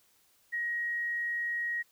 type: tone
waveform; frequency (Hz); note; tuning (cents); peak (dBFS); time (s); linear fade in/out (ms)
sine; 1890; A#6; +23; -30; 0.52-1.83; 20
effects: white hiss -67 dBFS RMS until 1.91 s